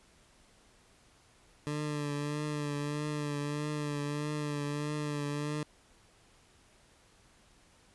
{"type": "tone with vibrato", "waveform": "20% pulse", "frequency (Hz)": 147.5, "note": "D3", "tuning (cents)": 8, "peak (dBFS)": -28, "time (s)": [1.67, 5.63], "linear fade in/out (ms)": 0, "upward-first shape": "triangle", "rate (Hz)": 1.6, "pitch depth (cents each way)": 38, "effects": ["pink hiss -63 dBFS RMS until 7.94 s", "resampled to 24000 Hz"]}